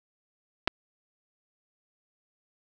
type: clicks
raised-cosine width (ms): 0.3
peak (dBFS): -9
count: 2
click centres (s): 0.675 / 0.678
effects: none